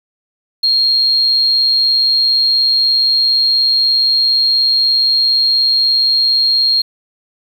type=tone; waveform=triangle; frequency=4239 Hz; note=C8; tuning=22 cents sharp; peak=-6 dBFS; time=0.63-6.82 s; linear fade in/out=10 ms; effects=tanh soft clip ceiling -8 dBFS + 7-bit